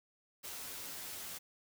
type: noise with comb filter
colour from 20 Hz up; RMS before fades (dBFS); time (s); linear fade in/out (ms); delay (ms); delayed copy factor
white; -45; 0.43-1.39; 20; 11; +0.55
effects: none